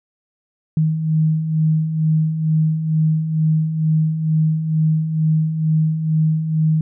sine beating tone pair, 155.56 / 157.76 Hz, D#3 / D#3, 0 / +24 cents, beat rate 2.2 Hz, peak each -23 / -15 dBFS, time 0.77-6.81 s, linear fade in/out 2 ms, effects none

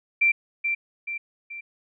sine tone with echo, 2354 Hz, D7, 3 cents sharp, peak -16 dBFS, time 0.21-0.32 s, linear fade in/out 10 ms, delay 430 ms, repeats 3, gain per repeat -6 dB, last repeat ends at 1.61 s, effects none

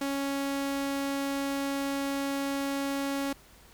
sawtooth tone, 277.2 Hz, C#4, in tune, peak -25 dBFS, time 0.01-3.33 s, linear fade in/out 5 ms, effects added 50 Hz sine -60 dBFS peak until 3.73 s + pink hiss -56 dBFS RMS until 3.73 s

